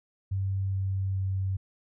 sine tone with pitch steps, 96.7 / 96.14 / 95.59 Hz, G2 / G2 / G2, -23 / -33 / -43 cents, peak -26 dBFS, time 0.31-1.57 s, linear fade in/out 10 ms, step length 420 ms, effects none

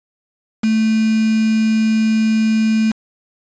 sine tone with quantisation, 220 Hz, A3, in tune, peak -12 dBFS, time 0.63-2.92 s, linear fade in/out 10 ms, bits 4, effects resampled to 16000 Hz

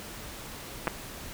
clicks, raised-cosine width 0.5 ms, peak -12 dBFS, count 2, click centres 0.872 / 0.878 s, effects pink hiss -42 dBFS RMS until 1.33 s

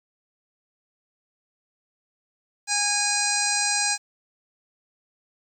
harmonic tone, 821 Hz, G#5, 20 cents flat, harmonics 1 / 2 / 3 / 5 / 6 / 7 / 8 / 9 / 10, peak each -30 / -30 / -30 / -30 / -30 / -30 / -30 / -30 / -30 dBFS, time 2.67-3.98 s, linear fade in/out 50 ms, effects 9-bit

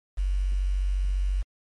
sine tone with quantisation, 47.21 Hz, F#1, 36 cents sharp, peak -22 dBFS, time 0.17-1.43 s, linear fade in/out 20 ms, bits 8, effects MP3 48 kbps

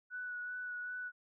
sine tone with vibrato, 1477 Hz, F#6, 3 cents flat, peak -39 dBFS, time 0.1-1.12 s, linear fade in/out 50 ms, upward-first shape sine, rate 2.6 Hz, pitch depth 16 cents each way, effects none

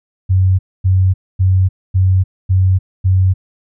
sine tone bursts, 93.7 Hz, F#2, 22 cents sharp, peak -8 dBFS, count 6, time 0.29-3.34 s, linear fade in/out 20 ms, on 300 ms, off 250 ms, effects none

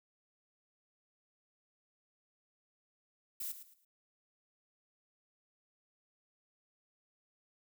violet noise with echo, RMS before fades -40 dBFS, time 3.4-3.52 s, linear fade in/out 5 ms, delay 110 ms, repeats 3, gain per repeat -11 dB, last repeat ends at 3.85 s, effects none

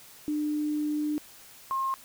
sine tone pair in turn, 299.8 / 1068.4 Hz, D4 / C6, +36 / +36 cents, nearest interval octave + minor seventh, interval 2200 cents, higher second, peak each -26 dBFS, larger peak neither, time 0.28-1.18 / 1.71-1.94 s, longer first, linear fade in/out 0 ms, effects white hiss -51 dBFS RMS until 2.04 s

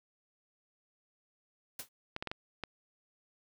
white noise with exponential decay, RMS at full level -36 dBFS, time 1.79-1.89 s, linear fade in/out 5 ms, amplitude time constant 21 ms
clicks, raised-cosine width 0.3 ms, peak -21 dBFS, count 5, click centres 2.164 / 2.225 / 2.273 / 2.315 / 2.637 s
effects none

